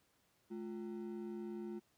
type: ring-modulated tone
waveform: triangle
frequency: 282.6 Hz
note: C#4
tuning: 34 cents sharp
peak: -37 dBFS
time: 0.5-1.8 s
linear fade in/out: 20 ms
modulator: 68.4 Hz
effects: pink hiss -75 dBFS RMS until 1.97 s + high-pass 80 Hz 12 dB/octave